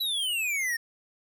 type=exponential sweep; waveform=square; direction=down; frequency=4001 to 1807 Hz; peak=-27 dBFS; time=0-0.77 s; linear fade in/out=10 ms; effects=none